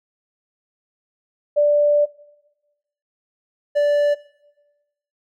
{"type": "tone pair in turn", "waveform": ["sine", "triangle"], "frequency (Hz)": [587.3, 583.2], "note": ["D5", "D5"], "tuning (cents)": [0, -12], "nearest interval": "unison", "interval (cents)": 12, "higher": "first", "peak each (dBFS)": -12, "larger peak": "neither", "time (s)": [[1.56, 2.06], [3.75, 4.15]], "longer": "first", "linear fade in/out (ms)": 20, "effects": ["noise-tail reverb RT60 1.0 s tail -19 dB re dry"]}